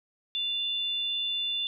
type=tone pair together; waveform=sine; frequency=2794 / 3508 Hz; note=F7 / A7; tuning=0 / -6 cents; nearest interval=major third; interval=394 cents; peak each=-36 / -28 dBFS; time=0.35-1.67 s; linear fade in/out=0 ms; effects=none